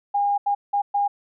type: tone bursts at uneven times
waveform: sine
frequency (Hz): 811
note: G#5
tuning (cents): -41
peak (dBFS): -18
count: 4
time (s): 0.14-0.38 / 0.46-0.55 / 0.73-0.82 / 0.94-1.08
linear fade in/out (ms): 10
effects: none